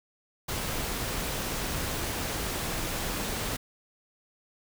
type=noise; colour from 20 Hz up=pink; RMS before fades=-32 dBFS; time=0.48-3.57 s; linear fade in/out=10 ms; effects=none